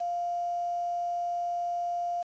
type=tone with quantisation; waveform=sine; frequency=698.5 Hz; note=F5; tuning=in tune; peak=-28 dBFS; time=0-2.23 s; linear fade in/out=10 ms; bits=8; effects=resampled to 16000 Hz